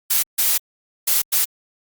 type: noise bursts at uneven times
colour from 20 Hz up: blue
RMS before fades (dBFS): -17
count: 4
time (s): 0.1-0.23 / 0.38-0.58 / 1.07-1.22 / 1.32-1.45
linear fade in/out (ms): 10
effects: Opus 48 kbps